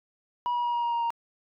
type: tone with pitch steps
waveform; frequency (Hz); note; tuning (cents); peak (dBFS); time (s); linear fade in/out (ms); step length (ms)
sine; 969 / 962.9 / 956.8 / 950.7 / 944.7 / 938.7 / 932.8; B5 / B5 / A#5 / A#5 / A#5 / A#5 / A#5; -33 / -44 / +45 / +34 / +23 / +12 / +1; -22; 0.46-1.104; 0; 92
effects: tanh soft clip ceiling -24 dBFS